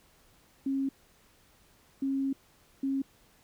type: tone bursts at uneven times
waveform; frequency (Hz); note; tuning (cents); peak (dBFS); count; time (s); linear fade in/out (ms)
sine; 271.4; C#4; -36; -27; 3; 0.66-0.89 / 2.02-2.33 / 2.83-3.02; 5
effects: pink hiss -63 dBFS RMS until 3.43 s